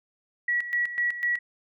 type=tone with tremolo; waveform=sine; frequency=1929 Hz; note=B6; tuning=41 cents flat; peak=-22 dBFS; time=0.48-1.39 s; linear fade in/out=5 ms; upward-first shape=square; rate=4 Hz; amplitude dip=70%; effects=none